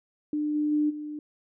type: tone with level steps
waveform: sine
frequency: 299.4 Hz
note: D4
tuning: 33 cents sharp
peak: -25 / -23 / -21 / -33 dBFS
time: 0.33-1.19 s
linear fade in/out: 2 ms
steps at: 0.54 / 0.71 / 0.89 s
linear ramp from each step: 20 ms
effects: none